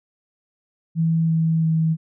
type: tone with pitch steps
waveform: sine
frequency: 163.4 / 162.08 / 160.78 Hz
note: E3 / E3 / E3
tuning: -15 / -29 / -43 cents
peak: -16 dBFS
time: 0.95-1.97 s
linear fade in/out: 50 ms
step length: 340 ms
effects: none